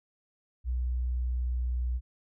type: tone with pitch glide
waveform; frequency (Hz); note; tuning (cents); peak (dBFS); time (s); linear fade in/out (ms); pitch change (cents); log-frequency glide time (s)
sine; 61.74 to 61.35; B1 to B1; 0 to -11; -27; 0.64-2.01; 50; -11; 1.08-1.86
effects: none